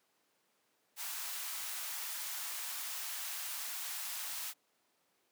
white high-pass noise, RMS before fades -41 dBFS, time 0.96-4.54 s, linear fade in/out 50 ms, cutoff 760 Hz, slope 24 dB/octave, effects pink hiss -75 dBFS RMS until 5.31 s + high-pass 300 Hz 12 dB/octave

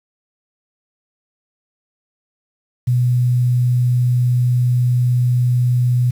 sine tone, 123.47 Hz, B2, in tune, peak -12 dBFS, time 2.87-6.11 s, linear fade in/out 10 ms, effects 7-bit

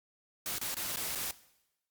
white noise with dropouts, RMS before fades -36 dBFS, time 0.46-1.31 s, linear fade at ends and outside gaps 1 ms, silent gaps 0.584-0.613 / 0.744-0.768 / 0.96-0.97 / 1.15-1.156 s, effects noise-tail reverb RT60 0.9 s tail -18 dB re dry + Opus 48 kbps

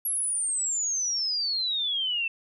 sine exponential sweep, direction down, 11420 to 2650 Hz, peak -25 dBFS, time 0.05-2.28 s, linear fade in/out 5 ms, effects none

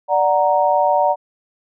sine chord, D augmented, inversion none, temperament equal, 587.3 / 740 / 932.3 Hz, D5 / F#5 / A#5, 0 / 0 / 0 cents, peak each -17 dBFS, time 0.08-1.16 s, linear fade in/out 50 ms, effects none

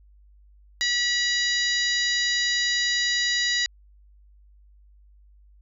harmonic tone, 970 Hz, B5, 31 cents flat, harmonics 2 / 3 / 4 / 5 / 6 / 7, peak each -25 / -34 / -26 / -28 / -36 / -33 dBFS, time 0.81-3.66 s, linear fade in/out 0 ms, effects added 50 Hz sine -51 dBFS peak until 5.61 s

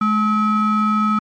triangle ring-modulated tone, 536 Hz, C5, 42 cents sharp, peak -9 dBFS, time 0.01-1.19 s, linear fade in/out 5 ms, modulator 749 Hz, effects MP3 48 kbps

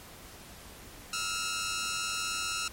10% pulse tone pair together, 1304.2 / 1400 Hz, E6 / F6, -19 / +4 cents, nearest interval minor second, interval 123 cents, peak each -26 dBFS, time 1.13-2.68 s, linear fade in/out 2 ms, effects pink hiss -49 dBFS RMS until 2.72 s + MP3 64 kbps

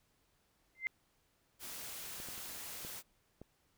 sine tone with exponential growth, 2080 Hz, C7, 11 cents flat, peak -29 dBFS, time 0.75-0.87 s, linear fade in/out 0 ms, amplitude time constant 24 ms
white noise, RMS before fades -46 dBFS, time 1.59-3.03 s, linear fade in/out 50 ms
clicks, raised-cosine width 2 ms, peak -37 / -39 / -44 / -35 / -36 dBFS, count 5, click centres 2.201 / 2.287 / 2.379 / 2.849 / 3.416 s
effects pink hiss -75 dBFS RMS until 3.77 s

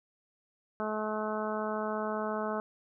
harmonic tone, 214.6 Hz, A3, 43 cents flat, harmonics 1 / 2 / 3 / 4 / 5 / 6 / 7, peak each -37 / -37 / -36 / -40 / -40 / -40 / -44 dBFS, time 0.8-2.6 s, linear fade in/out 0 ms, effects none

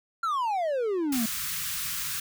triangle exponential sweep, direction down, 1400 to 214.7 Hz, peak -23 dBFS, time 0.23-1.26 s, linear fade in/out 5 ms
white band-stop noise, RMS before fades -32 dBFS, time 1.12-2.2 s, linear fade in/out 5 ms, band 190 to 1100 Hz, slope 48 dB/octave
effects none

